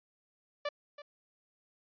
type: tone with echo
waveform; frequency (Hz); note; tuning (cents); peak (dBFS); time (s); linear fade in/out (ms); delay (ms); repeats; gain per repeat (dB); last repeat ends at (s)
sawtooth; 584; D5; -10; -28; 0.65-0.69; 5; 330; 1; -14; 1.02
effects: resampled to 11025 Hz